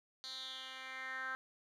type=tone with band-pass filter sweep; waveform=10% pulse; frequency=261.6 Hz; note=C4; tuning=in tune; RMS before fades=-45 dBFS; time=0.24-1.35 s; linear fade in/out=0 ms; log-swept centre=4400 to 1500 Hz; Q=4.9; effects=none